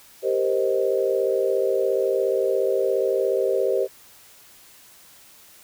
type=chord; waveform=sine; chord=C minor seventh; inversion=second; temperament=equal; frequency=392 / 466.2 / 523.3 / 622.3 Hz; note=G4 / Bb4 / C5 / Eb5; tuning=0 / 0 / 0 / 0 cents; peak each=-23 / -26 / -23 / -28 dBFS; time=0.22-3.88 s; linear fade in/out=50 ms; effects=white hiss -50 dBFS RMS until 5.63 s